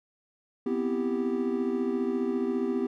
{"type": "chord", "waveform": "triangle", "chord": "C major seventh", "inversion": "third", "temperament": "equal", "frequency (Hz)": [246.9, 261.6, 329.6, 392], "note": ["B3", "C4", "E4", "G4"], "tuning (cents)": [0, 0, 0, 0], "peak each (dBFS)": [-28, -32, -32, -28], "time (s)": [0.66, 2.87], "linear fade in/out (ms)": 5, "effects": []}